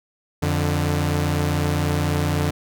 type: tone pair together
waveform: sawtooth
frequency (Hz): 87.7 / 147.5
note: F2 / D3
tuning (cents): +8 / +8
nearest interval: major sixth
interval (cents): 900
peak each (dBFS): -18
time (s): 0.42-2.51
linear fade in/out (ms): 10
effects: none